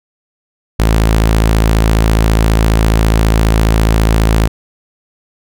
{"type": "tone", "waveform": "sawtooth", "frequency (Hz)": 54.7, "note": "A1", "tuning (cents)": -9, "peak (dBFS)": -4, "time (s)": [0.79, 4.48], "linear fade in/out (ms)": 10, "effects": []}